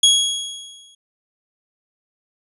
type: tone with exponential decay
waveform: sawtooth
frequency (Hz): 3322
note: G#7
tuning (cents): 0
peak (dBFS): -5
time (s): 0.03-0.95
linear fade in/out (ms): 5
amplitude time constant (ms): 200
effects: resampled to 24000 Hz